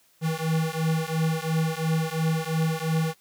square beating tone pair, 159.1 / 162 Hz, D#3 / E3, +39 / -30 cents, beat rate 2.9 Hz, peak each -27 dBFS, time 0.21-3.15 s, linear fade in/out 50 ms, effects white hiss -62 dBFS RMS until 3.2 s

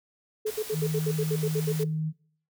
sine tone bursts, 431.4 Hz, A4, 34 cents flat, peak -25 dBFS, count 12, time 0.45-1.848 s, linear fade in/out 10 ms, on 56 ms, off 66 ms
white noise, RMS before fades -40 dBFS, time 0.46-1.84 s, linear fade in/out 10 ms
sine tone, 156.7 Hz, D#3, 13 cents sharp, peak -26 dBFS, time 0.72-2.13 s, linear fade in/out 50 ms
effects noise-tail reverb RT60 0.6 s tail -23 dB re dry

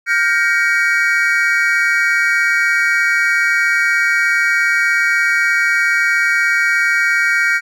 triangle chord, G half-diminished seventh, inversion third, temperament just, 1411.2 / 1568 / 1881.6 / 2258 Hz, F6 / G6 / Bb6 / Db7, +18 / 0 / +16 / +31 cents, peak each -16 dBFS, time 0.06-7.61 s, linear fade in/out 50 ms, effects none

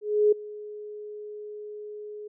sine tone with ADSR envelope, 420 Hz, G#4, 19 cents sharp, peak -15 dBFS, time 0.01-2.28 s, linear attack 310 ms, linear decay 8 ms, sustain -21 dB, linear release 9 ms, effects none

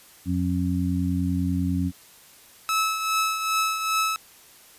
harmonic tone, 90 Hz, F#2, 47 cents flat, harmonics 1 / 2 / 3, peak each -26 / -26 / -26 dBFS, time 0.25-1.92 s, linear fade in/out 50 ms
sawtooth tone with tremolo, 1300 Hz, E6, 24 cents flat, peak -16 dBFS, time 2.69-4.16 s, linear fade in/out 0 ms, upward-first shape triangle, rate 2.5 Hz, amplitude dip 60%
effects white hiss -51 dBFS RMS until 4.78 s + resampled to 32000 Hz

